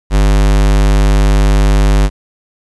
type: tone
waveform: square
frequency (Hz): 50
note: G1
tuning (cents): +35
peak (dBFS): -7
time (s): 0.1-2.1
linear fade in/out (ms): 50
effects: resampled to 24000 Hz + 8-bit